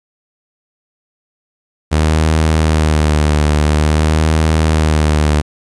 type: tone with vibrato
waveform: sawtooth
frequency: 77 Hz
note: D#2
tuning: 17 cents flat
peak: -6 dBFS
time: 1.91-5.42 s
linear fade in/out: 20 ms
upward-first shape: sine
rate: 0.49 Hz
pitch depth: 45 cents each way
effects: resampled to 24000 Hz + 8-bit